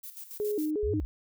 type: noise with tremolo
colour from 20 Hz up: violet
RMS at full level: -42 dBFS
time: 0.03-0.71 s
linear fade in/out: 10 ms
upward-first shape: square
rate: 7.2 Hz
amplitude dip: 65%
type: tone with vibrato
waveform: sine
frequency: 358.4 Hz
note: F4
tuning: 45 cents sharp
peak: -27 dBFS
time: 0.4-1 s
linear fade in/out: 0 ms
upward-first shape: square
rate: 2.8 Hz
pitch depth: 270 cents each way
type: linear two-way sweep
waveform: sine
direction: up then down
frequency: 48.71 to 113.9 to 48.71 Hz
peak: -30 dBFS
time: 0.83-1.05 s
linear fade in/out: 0 ms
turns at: 0.95 s
effects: none